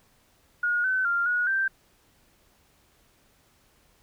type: tone with pitch steps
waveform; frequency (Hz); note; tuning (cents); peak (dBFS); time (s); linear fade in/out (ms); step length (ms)
sine; 1438 / 1521 / 1394 / 1454 / 1567; F#6 / F#6 / F6 / F#6 / G6; -50 / +47 / -4 / -31 / -1; -22; 0.63-1.68; 5; 210
effects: pink hiss -63 dBFS RMS until 4.02 s